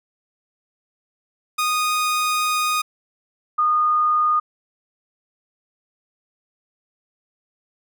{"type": "tone pair in turn", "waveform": ["sawtooth", "sine"], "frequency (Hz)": [1238, 1226.6], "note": ["D#6", "D#6"], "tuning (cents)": [-9, -25], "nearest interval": "unison", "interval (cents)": 16, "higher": "first", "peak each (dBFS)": -15, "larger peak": "neither", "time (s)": [[1.58, 2.82], [3.58, 4.4]], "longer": "first", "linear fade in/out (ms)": 10, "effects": []}